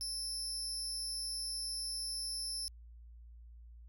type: tone with amplitude modulation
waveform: 30% pulse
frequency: 5274 Hz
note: E8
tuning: in tune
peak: -30 dBFS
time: 0.01-2.68 s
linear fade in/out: 0 ms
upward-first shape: sine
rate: 287 Hz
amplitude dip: 75%
effects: added 58 Hz sine -51 dBFS peak until 3.88 s